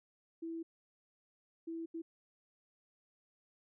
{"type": "tone bursts at uneven times", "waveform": "sine", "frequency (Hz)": 329.6, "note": "E4", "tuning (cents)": 0, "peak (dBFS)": -39, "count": 3, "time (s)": [[0.42, 0.63], [1.67, 1.86], [1.94, 2.02]], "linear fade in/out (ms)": 10, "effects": []}